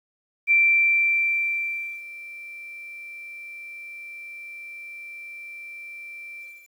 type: tone with ADSR envelope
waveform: sine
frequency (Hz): 2349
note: D7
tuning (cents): 0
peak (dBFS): -14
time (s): 0.47-6.7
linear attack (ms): 41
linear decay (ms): 1500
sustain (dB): -22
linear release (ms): 300
effects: 9-bit